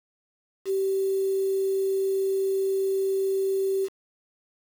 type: tone with quantisation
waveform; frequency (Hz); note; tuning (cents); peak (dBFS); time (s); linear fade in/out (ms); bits
sine; 386.6; G4; -24; -22; 0.65-3.89; 50; 7
effects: none